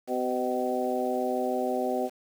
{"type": "harmonic tone with a mistuned harmonic", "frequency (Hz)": 126.8, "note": "B2", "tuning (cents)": 46, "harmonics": [2, 3, 4, 5, 6], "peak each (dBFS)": [-32, -32, -32, -32, -32], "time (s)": [0.07, 2.1], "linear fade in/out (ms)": 50, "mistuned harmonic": 5, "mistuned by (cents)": -36, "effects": ["8-bit"]}